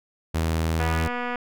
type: tone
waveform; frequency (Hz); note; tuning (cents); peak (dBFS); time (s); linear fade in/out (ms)
sawtooth; 81; E2; -30; -18; 0.34-1.08; 10
type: click train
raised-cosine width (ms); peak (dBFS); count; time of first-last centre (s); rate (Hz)
0.5; -15; 137; 0.8-1.357; 244
effects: none